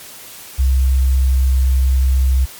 sine tone, 65.3 Hz, C2, 3 cents flat, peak -10 dBFS, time 0.58-2.46 s, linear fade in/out 20 ms, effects white hiss -36 dBFS RMS until 2.59 s + MP3 96 kbps

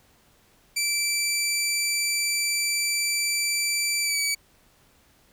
15% pulse tone with pitch glide, 2332 to 2283 Hz, D7 to D7, -13 to -50 cents, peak -16 dBFS, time 0.76-4.35 s, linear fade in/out 10 ms, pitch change -37 cents, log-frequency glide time 4.02-4.18 s, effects pink hiss -60 dBFS RMS until 5.32 s

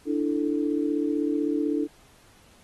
sine chord, D suspended second, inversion none, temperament equal, 293.7 / 329.6 / 440 Hz, D4 / E4 / A4, 0 / 0 / 0 cents, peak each -25 / -28 / -30 dBFS, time 0.05-1.88 s, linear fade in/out 50 ms, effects pink hiss -57 dBFS RMS until 2.63 s + AAC 32 kbps

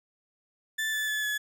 35% pulse tone with pitch steps, 1760 / 1741.8 / 1723.8 / 1706 Hz, A6 / A6 / A6 / G#6, 0 / -18 / -36 / +46 cents, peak -26 dBFS, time 0.78-1.38 s, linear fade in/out 10 ms, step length 150 ms, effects none

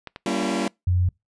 clicks, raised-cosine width 0.3 ms, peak -18 dBFS, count 3, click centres 0.073 / 0.161 / 0.429 s
sawtooth chord, G diminished seventh, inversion none, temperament just, 196 / 235.2 / 282.2 / 338.7 Hz, G3 / Bb3 / Db4 / Fb4, 0 / +16 / +31 / +47 cents, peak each -24 dBFS, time 0.26-0.68 s, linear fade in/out 2 ms
sine tone, 89.9 Hz, F#2, 49 cents flat, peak -17 dBFS, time 0.87-1.09 s, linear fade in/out 5 ms
effects noise-tail reverb RT60 0.2 s tail -26 dB re dry + resampled to 22050 Hz

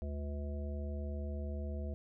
harmonic tone with a mistuned harmonic, 71.6 Hz, D2, 43 cents flat, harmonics 1 / 3 / 5 / 7 / 9, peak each -37 / -46 / -51 / -51 / -50 dBFS, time 0.02-1.94 s, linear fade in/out 0 ms, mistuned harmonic 1, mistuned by +66 cents, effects none

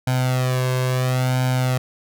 sawtooth tone with flanger, 127.8 Hz, C3, 40 cents flat, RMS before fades -20 dBFS, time 0.07-1.78 s, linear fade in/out 5 ms, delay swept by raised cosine 1.3 to 1.88 ms, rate 0.73 Hz, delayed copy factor +0.8, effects none

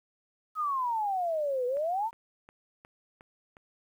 sine exponential two-way sweep, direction down then up, 1286 to 484.8 to 951 Hz, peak -27 dBFS, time 0.55-2.11 s, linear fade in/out 50 ms, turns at 1.66 s
click train, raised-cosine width 0.5 ms, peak -36 dBFS, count 6, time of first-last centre 1.77-3.569 s, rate 2.78 Hz
effects 10-bit

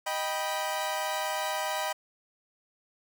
sawtooth chord, Eb augmented, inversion none, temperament equal with one note detuned, 622.3 / 784 / 979.2 Hz, Eb5 / G5 / B5, 0 / 0 / -15 cents, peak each -30 dBFS, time 0.06-1.93 s, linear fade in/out 10 ms, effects none

